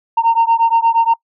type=beating tone pair; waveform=sine; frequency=914 / 922.5 Hz; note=A#5 / A#5; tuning=-34 / -18 cents; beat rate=8.5 Hz; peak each=-11 / -12 dBFS; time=0.17-1.14 s; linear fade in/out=10 ms; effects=noise-tail reverb RT60 0.1 s tail -24 dB re dry + tanh soft clip ceiling -6 dBFS